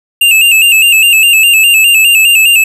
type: tone with vibrato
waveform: square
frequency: 2698 Hz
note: E7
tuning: 40 cents sharp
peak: -4 dBFS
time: 0.21-2.64 s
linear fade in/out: 5 ms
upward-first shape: square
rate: 4.9 Hz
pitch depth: 59 cents each way
effects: none